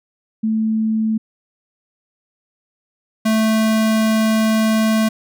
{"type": "tone pair in turn", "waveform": ["sine", "square"], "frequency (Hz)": [219.8, 219.8], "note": ["A3", "A3"], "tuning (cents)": [-2, -2], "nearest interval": "unison", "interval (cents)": 0, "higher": "neither", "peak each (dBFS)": [-15, -14], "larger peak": "second", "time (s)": [[0.43, 1.18], [3.25, 5.09]], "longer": "second", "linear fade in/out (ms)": 10, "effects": []}